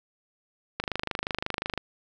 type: click train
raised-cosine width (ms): 0.3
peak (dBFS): -12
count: 26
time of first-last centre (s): 0.8-1.777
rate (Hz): 25.6
effects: none